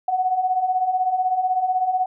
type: beating tone pair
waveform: sine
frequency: 729 / 745 Hz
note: F#5 / F#5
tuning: -26 / +12 cents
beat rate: 16 Hz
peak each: -25 / -19 dBFS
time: 0.08-2.06 s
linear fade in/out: 5 ms
effects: none